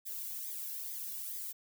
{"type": "noise with flanger", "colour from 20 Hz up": "violet", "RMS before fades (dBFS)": -41, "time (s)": [0.05, 1.53], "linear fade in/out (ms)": 20, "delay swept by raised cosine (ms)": [0.7, 1.63], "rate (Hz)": 2.3, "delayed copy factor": -0.9, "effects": []}